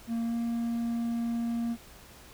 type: tone with pitch glide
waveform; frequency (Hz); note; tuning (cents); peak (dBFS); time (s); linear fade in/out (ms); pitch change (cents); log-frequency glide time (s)
triangle; 230.7 to 233.4; A#3 to A#3; -18 to +2; -26; 0.07-1.77; 50; +20; 0.23-0.35
effects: added 60 Hz sine -58 dBFS peak until 2.33 s + pink hiss -52 dBFS RMS until 2.33 s